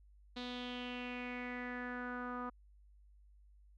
sawtooth tone with low-pass filter sweep, 246.9 Hz, B3, in tune, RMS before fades -43 dBFS, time 0.36-2.5 s, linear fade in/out 10 ms, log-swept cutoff 3900 to 1200 Hz, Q 5.1, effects added 50 Hz sine -60 dBFS peak until 3.77 s

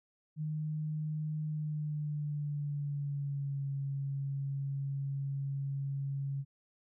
sine tone with pitch glide, 153.6 to 138.43 Hz, D#3 to C#3, -22 to -2 cents, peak -33 dBFS, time 0.36-6.45 s, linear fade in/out 50 ms, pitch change -180 cents, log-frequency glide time 1.44-3.69 s, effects none

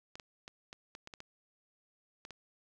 clicks, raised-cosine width 0.2 ms, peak -29 dBFS, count 10, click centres 0.155 / 0.198 / 0.479 / 0.729 / 0.951 / 1.074 / 1.138 / 1.204 / 2.251 / 2.307 s, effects none

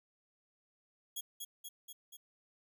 10% pulse tone with echo, 3322 Hz, G#7, in tune, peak -30 dBFS, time 1.16-1.21 s, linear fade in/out 10 ms, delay 240 ms, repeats 4, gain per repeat -3 dB, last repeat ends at 2.17 s, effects none

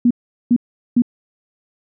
sine tone bursts, 241 Hz, B3, 42 cents flat, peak -9 dBFS, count 3, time 0.05-1.021 s, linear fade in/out 5 ms, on 57 ms, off 400 ms, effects none

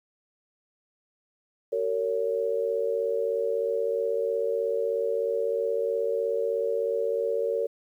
sine tone cluster, 381.6 / 457.9 / 561 Hz, G4 / A#4 / C#5, -47 / -31 / +21 cents, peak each -34 / -26 / -29 dBFS, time 1.72-7.67 s, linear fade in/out 10 ms, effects 10-bit

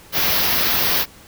white band-stop noise, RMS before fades -18 dBFS, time 0.12-1.06 s, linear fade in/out 50 ms, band 5700 to 12000 Hz, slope 48 dB/octave, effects pink hiss -45 dBFS RMS until 1.27 s

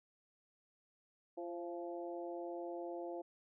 harmonic tone with a mistuned harmonic, 172 Hz, F3, 26 cents flat, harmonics 2 / 3 / 4 / 5, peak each -44 / -47 / -47 / -55 dBFS, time 1.37-3.22 s, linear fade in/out 10 ms, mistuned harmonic 3, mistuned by +34 cents, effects none

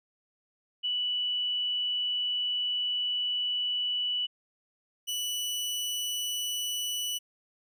sine / sawtooth tone pair in turn, 2960 / 2960 Hz, F#7 / F#7, 0 / 0 cents, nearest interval unison, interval 0 cents, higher neither, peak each -27 dBFS, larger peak neither, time 0.83-4.27 / 5.07-7.19 s, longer first, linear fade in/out 20 ms, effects none

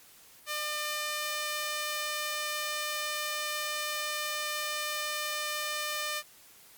sawtooth tone with high-pass filter, 601 Hz, D5, 40 cents sharp, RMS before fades -34 dBFS, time 0.46-6.23 s, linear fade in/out 50 ms, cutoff 1400 Hz, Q 0.64, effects white hiss -56 dBFS RMS until 6.77 s + Opus 48 kbps

